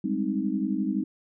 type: chord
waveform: sine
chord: Ab major seventh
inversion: third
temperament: equal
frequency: 196 / 207.7 / 261.6 / 311.1 Hz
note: G3 / Ab3 / C4 / Eb4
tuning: 0 / 0 / 0 / 0 cents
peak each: -30 dBFS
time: 0.04-1.04 s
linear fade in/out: 5 ms
effects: none